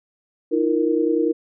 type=chord; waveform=sine; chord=Eb suspended second; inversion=none; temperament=equal with one note detuned; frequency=311.1 / 341.3 / 466.2 Hz; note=Eb4 / F4 / Bb4; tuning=0 / -40 / 0 cents; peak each=-21 dBFS; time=0.51-1.33 s; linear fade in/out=20 ms; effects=none